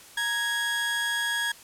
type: tone pair together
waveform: 30% pulse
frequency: 931 / 1658.9 Hz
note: A#5 / G#6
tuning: -2 / -2 cents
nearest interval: minor seventh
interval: 1000 cents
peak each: -33 / -23 dBFS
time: 0.17-1.52 s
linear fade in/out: 5 ms
effects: white hiss -49 dBFS RMS until 1.63 s + low-pass 12000 Hz 12 dB/octave